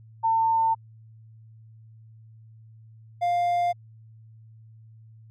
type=tone pair in turn; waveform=sine / triangle; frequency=901 / 700.9 Hz; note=A5 / F5; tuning=+41 / +6 cents; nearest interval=major third; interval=435 cents; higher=first; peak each=-19 / -19 dBFS; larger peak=neither; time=0.23-0.75 / 3.21-3.73 s; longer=neither; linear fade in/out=20 ms; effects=added 111 Hz sine -47 dBFS peak until 5.3 s